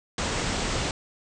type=low-pass noise; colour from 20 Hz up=pink; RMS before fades=-28 dBFS; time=0.18-0.91 s; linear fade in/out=2 ms; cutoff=8400 Hz; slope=96 dB/octave; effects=none